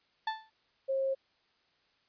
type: tone with exponential decay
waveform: 35% pulse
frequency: 880 Hz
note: A5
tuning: in tune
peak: -26 dBFS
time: 0.27-0.5 s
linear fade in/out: 5 ms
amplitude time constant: 49 ms
type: tone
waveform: sine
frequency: 537 Hz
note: C5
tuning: 45 cents sharp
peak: -28 dBFS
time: 0.88-1.15 s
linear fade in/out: 20 ms
effects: white hiss -71 dBFS RMS until 2.08 s + resampled to 11025 Hz